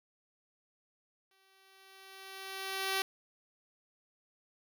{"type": "tone with exponential growth", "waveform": "5% pulse", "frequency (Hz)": 385.1, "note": "G4", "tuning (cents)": -31, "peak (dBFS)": -18, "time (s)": [1.31, 3.02], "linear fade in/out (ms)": 2, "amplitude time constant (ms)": 370, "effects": []}